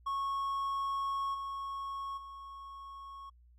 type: tone with level steps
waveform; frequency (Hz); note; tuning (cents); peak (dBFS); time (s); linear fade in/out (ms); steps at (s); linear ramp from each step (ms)
triangle; 1100; C#6; -14; -30 / -35 / -43; 0.06-3.3; 10; 1.34 / 2.17; 10
effects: added 60 Hz sine -58 dBFS peak until 3.58 s + AAC 48 kbps